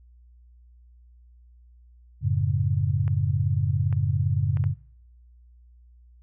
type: chord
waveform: sine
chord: F# minor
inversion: none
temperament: equal with one note detuned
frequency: 92.5 / 110 / 140.12 Hz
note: F#2 / A2 / C#3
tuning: 0 / 0 / +19 cents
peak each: -25 dBFS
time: 2.21-4.75 s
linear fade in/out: 50 ms
type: clicks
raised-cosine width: 0.5 ms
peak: -26 dBFS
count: 4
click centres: 3.079 / 3.927 / 4.571 / 4.64 s
effects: noise-tail reverb RT60 0.8 s tail -25 dB re dry + added 60 Hz sine -50 dBFS peak until 6.22 s